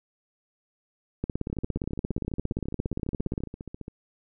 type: two click trains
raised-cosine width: 3 ms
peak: -15 / -24 dBFS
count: 39 / 36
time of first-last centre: 1.24-3.437 / 1.5-3.881 s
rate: 17.3 / 14.7 Hz
effects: none